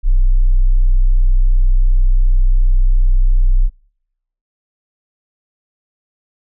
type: tone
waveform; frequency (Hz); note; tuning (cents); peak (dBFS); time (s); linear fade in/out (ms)
sine; 31.37; B0; +28; -6; 0.03-3.7; 50
effects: noise-tail reverb RT60 0.8 s tail -25 dB re dry + tanh soft clip ceiling -4 dBFS